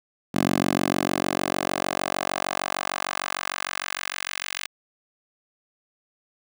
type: tone with high-pass filter sweep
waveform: 10% pulse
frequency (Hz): 46.58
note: F#1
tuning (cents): +12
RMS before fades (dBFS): -27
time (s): 0.34-4.67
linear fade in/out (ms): 10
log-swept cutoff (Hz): 220 to 2300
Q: 1.2
effects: none